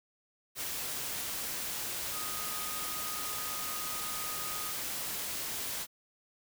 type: tone in noise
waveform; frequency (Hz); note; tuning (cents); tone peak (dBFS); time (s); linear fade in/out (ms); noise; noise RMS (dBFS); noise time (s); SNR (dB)
sine; 1244.5; D#6; 0; -43; 2.11-4.74; 50; white; -37; 0.55-5.87; -9
effects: none